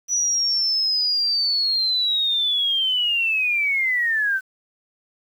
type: linear sweep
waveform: sine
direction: down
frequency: 5920 to 1513 Hz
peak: -18 dBFS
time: 0.08-4.41 s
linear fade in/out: 50 ms
effects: 8-bit